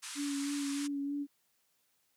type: band-pass noise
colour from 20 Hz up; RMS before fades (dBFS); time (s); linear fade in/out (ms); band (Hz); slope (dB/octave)
white; -44; 0.02-0.88; 20; 960 to 10000; 48
type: tone with vibrato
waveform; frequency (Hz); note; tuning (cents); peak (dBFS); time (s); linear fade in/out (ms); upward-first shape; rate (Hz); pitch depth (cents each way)
sine; 283.6; C#4; +40; -33; 0.15-1.27; 50; sine; 3.2; 23
effects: white hiss -75 dBFS RMS until 2.16 s + high-pass 80 Hz 12 dB/octave